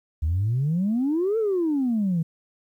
sine exponential two-way sweep, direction up then down, 73.42 to 458.8 to 157.6 Hz, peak -19 dBFS, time 0.22-2.23 s, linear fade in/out 10 ms, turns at 1.38 s, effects tanh soft clip ceiling -17 dBFS + 10-bit

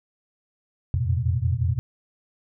sine tone cluster, 84.3 / 89.8 / 114.9 / 126.6 Hz, E2 / F2 / A#2 / B2, +39 / +49 / -25 / +43 cents, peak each -26 dBFS, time 0.94-1.79 s, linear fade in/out 0 ms, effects none

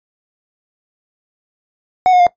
triangle tone with pitch steps, 740 / 722.3 / 705 Hz, F#5 / F#5 / F5, 0 / -42 / +16 cents, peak -5 dBFS, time 2.06-2.267 s, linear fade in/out 0 ms, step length 69 ms, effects noise-tail reverb RT60 0.1 s tail -18 dB re dry + resampled to 16000 Hz

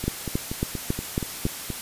two click trains, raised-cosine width 3 ms, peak -16 / -10 dBFS, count 8 / 6, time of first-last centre 0.04-1.703 / 0.08-1.454 s, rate 4.21 / 3.64 Hz, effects white hiss -35 dBFS RMS until 1.81 s + resampled to 32000 Hz

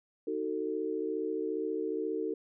sine chord, D# diminished, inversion none, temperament just, 311.1 / 373.4 / 448 Hz, D#4 / F#4 / A4, 0 / +16 / +31 cents, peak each -36 / -36 / -34 dBFS, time 0.27-2.34 s, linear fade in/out 5 ms, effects none

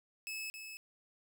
sawtooth tone with echo, 2596 Hz, E7, 27 cents flat, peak -36 dBFS, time 0.27-0.5 s, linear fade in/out 0 ms, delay 270 ms, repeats 1, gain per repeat -6 dB, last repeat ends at 0.77 s, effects none

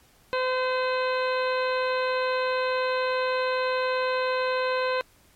harmonic tone with a mistuned harmonic, 512 Hz, C5, 38 cents flat, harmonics 1 / 2 / 3 / 4 / 5 / 6 / 7 / 8, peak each -25 / -29 / -32 / -39 / -35 / -43 / -44 / -39 dBFS, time 0.33-5.01 s, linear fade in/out 0 ms, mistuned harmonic 7, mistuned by +27 cents, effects pink hiss -59 dBFS RMS until 5.35 s + MP3 64 kbps

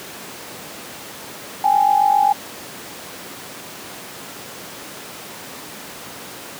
sine tone pair together, 796.6 / 844 Hz, G5 / G#5, +28 / +28 cents, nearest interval minor second, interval 100 cents, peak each -15 dBFS, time 1.64-2.33 s, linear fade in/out 5 ms, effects pink hiss -34 dBFS RMS until 6.59 s + high-pass 200 Hz 12 dB/octave

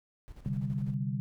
brown noise with tremolo, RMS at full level -46 dBFS, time 0.28-0.94 s, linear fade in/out 0 ms, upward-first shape square, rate 12 Hz, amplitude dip 60%
sine chord, C suspended second, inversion none, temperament equal, 130.81 / 146.83 / 196 Hz, C3 / D3 / G3, 0 / 0 / 0 cents, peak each -33 / -35 / -35 dBFS, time 0.46-1.2 s, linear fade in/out 0 ms
effects none

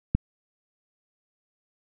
click, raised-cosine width 5 ms, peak -8 dBFS, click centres 0.15 s, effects none

